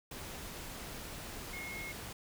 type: tone in noise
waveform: sine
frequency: 2161 Hz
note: C#7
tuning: 45 cents flat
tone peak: -42 dBFS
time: 1.53-1.92 s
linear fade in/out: 5 ms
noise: pink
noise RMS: -45 dBFS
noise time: 0.11-2.13 s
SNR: 0 dB
effects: none